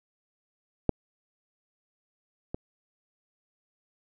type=clicks; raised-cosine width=2 ms; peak=-8 / -19 dBFS; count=2; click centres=0.893 / 2.545 s; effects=none